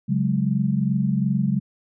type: chord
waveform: sine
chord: C# suspended fourth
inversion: none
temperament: equal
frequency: 138.59 / 185 / 207.7 Hz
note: C#3 / F#3 / G#3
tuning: 0 / 0 / 0 cents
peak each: -23 dBFS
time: 0.08-1.6 s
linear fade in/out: 20 ms
effects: none